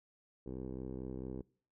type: tone with low-pass filter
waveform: 10% pulse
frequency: 64.5 Hz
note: C2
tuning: 24 cents flat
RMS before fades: -43 dBFS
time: 0.46-1.42 s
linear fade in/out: 5 ms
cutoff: 440 Hz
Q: 2
effects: noise-tail reverb RT60 0.5 s tail -24 dB re dry